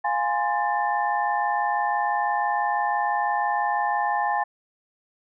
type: tone cluster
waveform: sine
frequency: 701 / 827 / 1038 / 1776 Hz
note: F5 / G#5 / C6 / A6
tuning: +6 / -8 / -14 / +16 cents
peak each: -29 / -23 / -29 / -30 dBFS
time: 0.04-4.44 s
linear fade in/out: 10 ms
effects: none